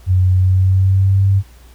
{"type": "tone with pitch glide", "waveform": "sine", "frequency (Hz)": [92.2, 97.68], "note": ["F#2", "G2"], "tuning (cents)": [-6, -6], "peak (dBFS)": -9, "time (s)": [0.06, 1.43], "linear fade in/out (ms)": 50, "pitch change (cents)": 100, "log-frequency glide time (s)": [0.32, 1.25], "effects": ["added 60 Hz sine -40 dBFS peak until 1.74 s", "pink hiss -49 dBFS RMS until 1.74 s"]}